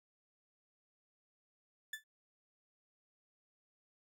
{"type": "tone with exponential decay", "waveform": "35% pulse", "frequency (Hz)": 1747, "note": "A6", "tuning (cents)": -13, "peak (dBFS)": -35, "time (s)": [1.93, 2.04], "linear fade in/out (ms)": 5, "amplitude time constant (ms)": 22, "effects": []}